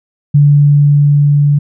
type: tone with level ramp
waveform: sine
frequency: 144.9 Hz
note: D3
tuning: 23 cents flat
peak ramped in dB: -3 to -6 dBFS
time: 0.34-1.59 s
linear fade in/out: 10 ms
effects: none